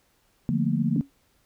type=chord; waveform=sine; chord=Bb major seventh; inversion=first; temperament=equal with one note detuned; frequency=146.83 / 174.61 / 220 / 235.8 Hz; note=D3 / F3 / A3 / Bb3; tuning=0 / 0 / 0 / +20 cents; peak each=-27 dBFS; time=0.49-1.01 s; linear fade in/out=0 ms
type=tone with exponential decay; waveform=sine; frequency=277.2 Hz; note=C#4; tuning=in tune; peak=-21 dBFS; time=0.96-1.1 s; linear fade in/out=2 ms; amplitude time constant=29 ms
effects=pink hiss -66 dBFS RMS until 1.45 s